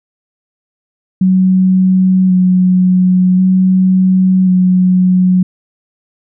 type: tone with vibrato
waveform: sine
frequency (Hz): 185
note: F#3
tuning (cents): 0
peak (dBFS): -6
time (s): 1.21-5.43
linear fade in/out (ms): 5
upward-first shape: square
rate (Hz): 0.46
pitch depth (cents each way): 15
effects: none